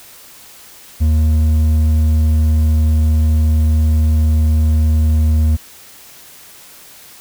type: tone with hard clipping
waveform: sine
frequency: 77.78 Hz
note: D#2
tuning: in tune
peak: -11 dBFS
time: 1-5.57 s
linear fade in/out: 20 ms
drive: 5 dB
effects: white hiss -40 dBFS RMS until 7.2 s